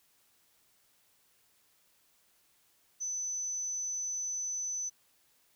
sine tone, 6030 Hz, F#8, 32 cents sharp, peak -33 dBFS, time 3-4.9 s, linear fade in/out 20 ms, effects white hiss -69 dBFS RMS until 5.55 s

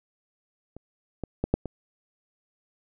clicks, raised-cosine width 2 ms, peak -28 / -18 / -12 / -7 / -19 dBFS, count 5, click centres 0.766 / 1.237 / 1.44 / 1.54 / 1.657 s, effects none

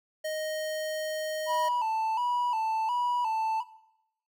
square tone, 622.3 Hz, D#5, in tune, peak -31 dBFS, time 0.24-1.69 s, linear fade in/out 10 ms
triangle tone with vibrato, 928 Hz, A#5, 8 cents flat, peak -25 dBFS, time 1.46-3.64 s, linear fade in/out 50 ms, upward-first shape square, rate 1.4 Hz, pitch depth 84 cents each way
effects noise-tail reverb RT60 0.8 s tail -17 dB re dry

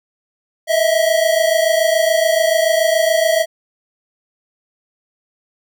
square tone pair together, 634 / 661 Hz, D#5 / E5, +32 / +5 cents, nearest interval minor second, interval 73 cents, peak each -16 dBFS, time 0.67-3.46 s, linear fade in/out 50 ms, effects none

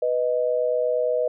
sine tone pair together, 493.9 / 622.3 Hz, B4 / D#5, 0 / 0 cents, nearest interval major third, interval 400 cents, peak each -22 / -23 dBFS, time 0.02-1.28 s, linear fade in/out 5 ms, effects none

